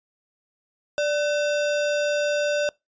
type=tone with sample-and-hold; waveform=sine; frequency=587.3 Hz; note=D5; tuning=in tune; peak=-20 dBFS; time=0.98-2.69 s; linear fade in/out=0 ms; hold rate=2100 Hz; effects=noise-tail reverb RT60 0.2 s tail -25 dB re dry + resampled to 16000 Hz